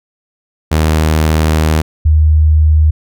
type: tone pair in turn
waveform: sawtooth / sine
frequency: 78.3 / 77.31 Hz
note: D#2 / D#2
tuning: +11 / -11 cents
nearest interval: unison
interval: 22 cents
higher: first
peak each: -5 dBFS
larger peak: neither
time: 0.71-1.82 / 2.05-2.91 s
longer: first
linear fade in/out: 10 ms
effects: none